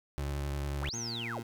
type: tone with vibrato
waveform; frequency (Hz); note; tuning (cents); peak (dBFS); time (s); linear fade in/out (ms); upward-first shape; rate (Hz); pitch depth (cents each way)
30% pulse; 70.8; C#2; +37; -30; 0.18-0.89; 0; sine; 11; 28
type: linear two-way sweep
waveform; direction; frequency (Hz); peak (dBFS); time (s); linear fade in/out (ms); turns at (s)
sine; up then down; 109.1 to 6690 to 109.1; -36; 0.81-1.41; 20; 0.96
type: tone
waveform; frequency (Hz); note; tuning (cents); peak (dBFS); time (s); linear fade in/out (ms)
20% pulse; 116.54; A#2; 0; -34; 0.93-1.43; 5
effects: none